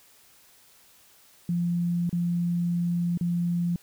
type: tone with dropouts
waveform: sine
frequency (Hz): 173.2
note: F3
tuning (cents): -14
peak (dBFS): -23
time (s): 1.49-3.76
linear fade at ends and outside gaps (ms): 2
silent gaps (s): 2.094-2.128 / 3.175-3.21
effects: white hiss -57 dBFS RMS until 3.82 s